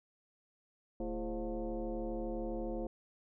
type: tone with frequency modulation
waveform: sine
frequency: 150.8 Hz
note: D3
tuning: 46 cents sharp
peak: -35 dBFS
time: 1-2.87 s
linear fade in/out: 2 ms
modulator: 187 Hz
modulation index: 2.5
effects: none